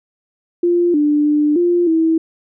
sine tone with pitch steps, 348.1 / 295.9 / 297.6 / 349.3 / 324.2 Hz, F4 / D4 / D4 / F4 / E4, -6 / +13 / +23 / 0 / -29 cents, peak -11 dBFS, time 0.63-2.18 s, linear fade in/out 5 ms, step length 310 ms, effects none

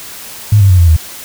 sine tone with pitch steps, 105.2 / 98.16 / 91.58 / 85.45 / 79.73 Hz, G#2 / G2 / F#2 / F2 / D#2, +23 / +3 / -17 / -37 / +43 cents, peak -3 dBFS, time 0.52-0.965 s, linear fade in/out 5 ms, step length 89 ms, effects white hiss -29 dBFS RMS until 1.24 s

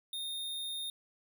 square tone, 3671 Hz, A#7, 27 cents flat, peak -37 dBFS, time 0.13-0.9 s, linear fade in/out 2 ms, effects none

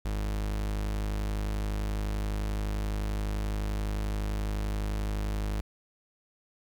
40% pulse tone, 51.6 Hz, G#1, 10 cents flat, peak -28 dBFS, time 0.05-5.61 s, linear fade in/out 5 ms, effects 10-bit

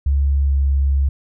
sine tone with pitch glide, 69.7 to 68.9 Hz, C#2 to C#2, +10 to -10 cents, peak -13 dBFS, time 0.06-1.09 s, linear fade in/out 5 ms, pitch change -20 cents, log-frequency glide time 0.45-0.52 s, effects none

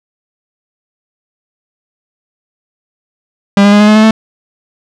45% pulse tone with pitch steps, 200 / 203.3 / 206.6 / 209.9 / 213.4 / 216.8 / 220.4 Hz, G3 / G#3 / G#3 / G#3 / G#3 / A3 / A3, +35 / -37 / -9 / +19 / +47 / -25 / +3 cents, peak -3 dBFS, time 3.57-4.109 s, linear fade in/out 2 ms, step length 77 ms, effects low-pass 5000 Hz 12 dB/octave

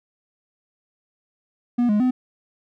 triangle tone with pitch steps, 241.9 / 208.8 / 253.2 Hz, B3 / G#3 / B3, -36 / +10 / +43 cents, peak -14 dBFS, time 1.78-2.11 s, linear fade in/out 10 ms, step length 110 ms, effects none

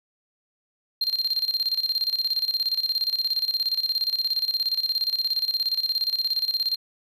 triangle tone with tremolo, 4186 Hz, C8, in tune, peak -19 dBFS, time 1.01-6.76 s, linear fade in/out 5 ms, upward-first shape square, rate 17 Hz, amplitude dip 75%, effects none

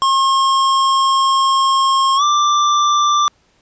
square tone with pitch glide, 1075 to 1179.1 Hz, C6 to D6, +47 to +7 cents, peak -12 dBFS, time 0.02-3.28 s, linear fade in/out 0 ms, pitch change +160 cents, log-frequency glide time 2.16-2.23 s, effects pink hiss -57 dBFS RMS until 3.61 s + resampled to 16000 Hz

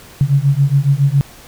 sine beating tone pair, 136.3 / 143.5 Hz, C#3 / D3, -29 / -40 cents, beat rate 7.2 Hz, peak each -13 dBFS, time 0.21-1.21 s, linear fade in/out 0 ms, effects pink hiss -40 dBFS RMS until 1.47 s

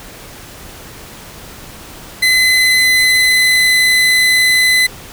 30% pulse tone with pitch glide, 2030 to 2017 Hz, B6 to B6, +47 to +36 cents, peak -6 dBFS, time 2.22-4.87 s, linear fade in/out 10 ms, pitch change -11 cents, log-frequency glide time 2.41-3.72 s, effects pink hiss -34 dBFS RMS until 5.12 s

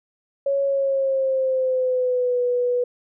sine tone with pitch glide, 554.4 to 491.1 Hz, C#5 to B4, 0 to -10 cents, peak -18 dBFS, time 0.46-2.84 s, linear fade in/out 5 ms, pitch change -210 cents, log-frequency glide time 0.64-2.41 s, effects none

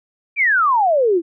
sine exponential sweep, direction down, 2429 to 319 Hz, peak -12 dBFS, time 0.36-1.22 s, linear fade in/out 50 ms, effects none

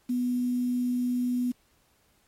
sine tone with quantisation, 246.9 Hz, B3, in tune, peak -24 dBFS, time 0.09-1.52 s, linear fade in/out 10 ms, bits 8, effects pink hiss -66 dBFS RMS until 2.27 s + MP3 64 kbps

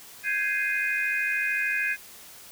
sine chord, Ab major seventh, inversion third, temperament equal, 1568 / 1661.2 / 2093 / 2489 Hz, G6 / Ab6 / C7 / Eb7, 0 / 0 / 0 / 0 cents, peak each -32 / -28 / -32 / -28 dBFS, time 0.23-1.97 s, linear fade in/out 50 ms, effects white hiss -47 dBFS RMS until 2.51 s

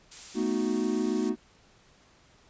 blue noise, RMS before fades -40 dBFS, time 0.11-1.3 s, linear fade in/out 10 ms
triangle chord, B dominant seventh, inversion third, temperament equal, 220 / 246.9 / 311.1 / 370 Hz, A3 / B3 / D#4 / F#4, 0 / 0 / 0 / 0 cents, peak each -29 dBFS, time 0.34-1.36 s, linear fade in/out 50 ms
effects pink hiss -60 dBFS RMS until 2.49 s + resampled to 16000 Hz

